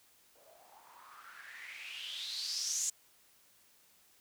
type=noise with low-pass filter sweep; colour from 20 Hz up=violet; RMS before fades=-42 dBFS; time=0.35-2.9 s; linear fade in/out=5 ms; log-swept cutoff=550 to 7200 Hz; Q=6.2; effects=white hiss -66 dBFS RMS until 4.2 s